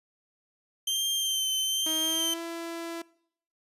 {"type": "tone with vibrato", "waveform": "sawtooth", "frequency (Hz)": 3129, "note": "G7", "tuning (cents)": -4, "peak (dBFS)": -23, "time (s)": [0.87, 2.34], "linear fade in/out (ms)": 5, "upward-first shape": "sine", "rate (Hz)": 1.1, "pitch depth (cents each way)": 30}
{"type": "tone with pitch glide", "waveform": "sawtooth", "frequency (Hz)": [316, 334.8], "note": ["D#4", "E4"], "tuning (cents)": [27, 27], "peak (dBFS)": -30, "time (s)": [1.86, 3.02], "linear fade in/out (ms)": 5, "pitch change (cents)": 100, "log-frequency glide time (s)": [1.99, 2.4]}
{"effects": ["noise-tail reverb RT60 0.7 s tail -23 dB re dry", "resampled to 32000 Hz"]}